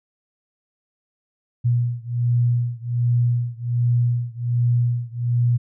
sine beating tone pair, 119.9 / 121.2 Hz, A#2 / B2, +49 / -32 cents, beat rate 1.3 Hz, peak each -20 / -21 dBFS, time 1.64-5.58 s, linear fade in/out 20 ms, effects none

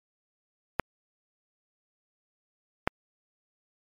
clicks, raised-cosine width 0.5 ms, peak -8 / -7 dBFS, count 2, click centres 0.797 / 2.875 s, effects MP3 64 kbps

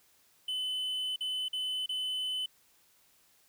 triangle tone with dropouts, 3023 Hz, F#7, 36 cents sharp, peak -30 dBFS, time 0.48-2.46 s, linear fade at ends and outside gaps 5 ms, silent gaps 1.161-1.207 / 1.484-1.53 / 1.861-1.891 s, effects white hiss -66 dBFS RMS until 3.48 s

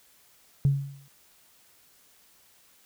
sine tone with exponential decay, 139.1 Hz, C#3, 6 cents sharp, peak -15 dBFS, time 0.65-1.08 s, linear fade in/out 0 ms, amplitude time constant 92 ms, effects tanh soft clip ceiling -13 dBFS + white hiss -60 dBFS RMS until 2.85 s

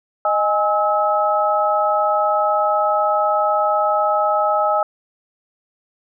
sine tone cluster, 619 / 827 / 1291 Hz, D#5 / G#5 / E6, -9 / -8 / -37 cents, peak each -19 dBFS, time 0.25-4.83 s, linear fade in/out 2 ms, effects none

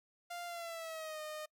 sawtooth tone with pitch glide, 697 to 613.8 Hz, F5 to D#5, -4 to -24 cents, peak -38 dBFS, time 0.3-1.46 s, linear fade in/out 10 ms, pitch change -220 cents, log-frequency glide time 0.46-1.21 s, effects noise-tail reverb RT60 0.1 s tail -24 dB re dry

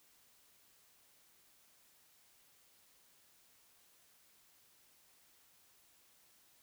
silence, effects white hiss -68 dBFS RMS until 6.62 s

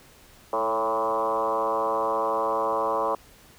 sine tone with frequency modulation, 786 Hz, G5, 4 cents sharp, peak -22 dBFS, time 0.53-3.15 s, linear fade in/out 2 ms, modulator 114 Hz, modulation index 3.2, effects pink hiss -53 dBFS RMS until 3.58 s

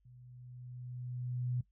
sine tone with level ramp, 124.1 Hz, B2, 9 cents sharp, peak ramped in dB -55 to -31 dBFS, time 0.05-1.61 s, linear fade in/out 5 ms, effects noise-tail reverb RT60 0.1 s tail -17 dB re dry + added 50 Hz sine -70 dBFS peak until 1.71 s

